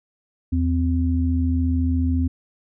sine tone pair together, 81.2 / 257.8 Hz, E2 / C4, -26 / -26 cents, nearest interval octave + minor sixth, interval 2000 cents, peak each -19 / -22 dBFS, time 0.52-2.28 s, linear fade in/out 10 ms, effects none

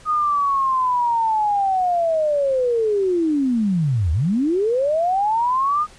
sine linear two-way sweep, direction down then up, 1244.5 to 72.4 to 1244.5 Hz, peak -16 dBFS, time 0.05-5.87 s, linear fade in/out 50 ms, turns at 4.12 s, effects pink hiss -47 dBFS RMS until 5.98 s + resampled to 22050 Hz

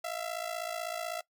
sawtooth ring-modulated tone, 670 Hz, E5, 28 cents sharp, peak -28 dBFS, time 0.04-1.21 s, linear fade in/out 5 ms, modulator 28 Hz, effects noise-tail reverb RT60 0.1 s tail -19 dB re dry

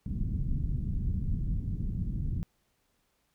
pink low-pass noise, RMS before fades -31 dBFS, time 0.06-2.43 s, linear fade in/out 0 ms, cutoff 200 Hz, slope 24 dB/octave, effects pink hiss -74 dBFS RMS until 3.34 s

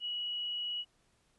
sine tone with frequency modulation, 2921 Hz, F#7, 23 cents flat, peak -34 dBFS, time 0-0.85 s, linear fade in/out 50 ms, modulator 47.9 Hz, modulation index 0.39, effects pink hiss -72 dBFS RMS until 1.38 s + resampled to 24000 Hz

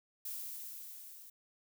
violet noise with level ramp, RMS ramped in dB -41 to -54 dBFS, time 0.25-1.3 s, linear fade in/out 5 ms, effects none

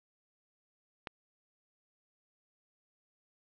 click, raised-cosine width 0.3 ms, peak -22 dBFS, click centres 1.072 s, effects low-pass 4000 Hz 12 dB/octave

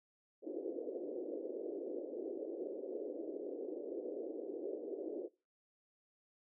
pink band-pass noise, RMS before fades -43 dBFS, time 0.42-5.29 s, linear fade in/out 50 ms, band 310 to 530 Hz, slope 48 dB/octave, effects noise-tail reverb RT60 0.3 s tail -22 dB re dry

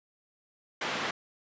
white band-pass noise, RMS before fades -33 dBFS, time 0.81-1.11 s, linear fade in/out 5 ms, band 170 to 2400 Hz, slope 12 dB/octave, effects resampled to 16000 Hz

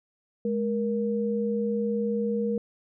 sine tone pair together, 210 / 471.4 Hz, G#3 / A#4, +19 / +19 cents, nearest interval octave + major second, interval 1400 cents, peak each -27 dBFS, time 0.45-2.58 s, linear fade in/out 2 ms, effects none

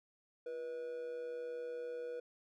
triangle tone with amplitude modulation, 486.3 Hz, B4, 27 cents flat, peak -36 dBFS, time 0.46-2.2 s, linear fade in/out 5 ms, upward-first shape sine, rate 141 Hz, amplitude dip 50%, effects none

